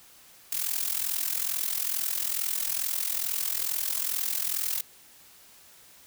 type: noise with amplitude modulation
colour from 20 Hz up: blue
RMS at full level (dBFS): -26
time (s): 0.52-4.81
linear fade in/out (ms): 5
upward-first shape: sine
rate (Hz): 42.3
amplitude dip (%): 80
effects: white hiss -54 dBFS RMS until 6.06 s